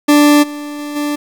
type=tone with level steps; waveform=40% pulse; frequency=293.7 Hz; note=D4; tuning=in tune; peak=-5 / -23 / -21 / -15 dBFS; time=0.08-1.16 s; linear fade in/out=10 ms; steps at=0.42 / 0.78 / 0.95 s; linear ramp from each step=20 ms; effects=7-bit